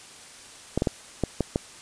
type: clicks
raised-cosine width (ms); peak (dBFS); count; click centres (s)
2; -9; 6; 0.776 / 0.821 / 0.872 / 1.237 / 1.407 / 1.559
effects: white hiss -46 dBFS RMS until 1.81 s + resampled to 22050 Hz